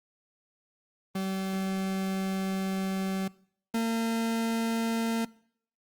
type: tone pair in turn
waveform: 40% pulse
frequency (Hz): 191.4 / 227.6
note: G3 / A#3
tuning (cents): -41 / -41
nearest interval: minor third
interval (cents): 300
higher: second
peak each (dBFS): -28 / -25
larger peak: second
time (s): 1.15-3.28 / 3.74-5.25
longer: first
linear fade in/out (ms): 5
effects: noise-tail reverb RT60 0.6 s tail -22 dB re dry + Opus 32 kbps